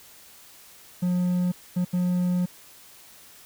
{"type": "tone bursts at uneven times", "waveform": "triangle", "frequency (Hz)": 179.2, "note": "F3", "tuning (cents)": 45, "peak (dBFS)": -19, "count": 3, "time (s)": [[1.02, 1.52], [1.76, 1.85], [1.93, 2.46]], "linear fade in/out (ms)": 10, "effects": ["white hiss -50 dBFS RMS until 3.45 s"]}